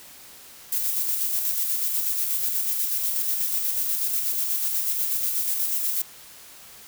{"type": "noise with tremolo", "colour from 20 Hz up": "violet", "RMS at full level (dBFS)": -24, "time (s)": [0.72, 6.02], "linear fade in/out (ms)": 5, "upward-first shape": "square", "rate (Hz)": 8.2, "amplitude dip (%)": 30, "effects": ["white hiss -46 dBFS RMS until 6.87 s"]}